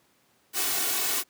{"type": "noise with comb filter", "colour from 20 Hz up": "white", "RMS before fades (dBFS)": -27, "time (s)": [0.53, 1.24], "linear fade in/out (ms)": 50, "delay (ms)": 2.7, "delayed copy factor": 0.85, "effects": ["pink hiss -65 dBFS RMS until 1.29 s", "high-pass 150 Hz 12 dB/octave"]}